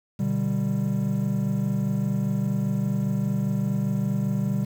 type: chord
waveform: triangle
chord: G major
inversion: first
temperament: equal with one note detuned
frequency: 123.47 / 148.45 / 196 Hz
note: B2 / D3 / G3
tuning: 0 / +19 / 0 cents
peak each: -26 / -26 / -23 dBFS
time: 0.19-4.65 s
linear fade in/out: 10 ms
effects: 8-bit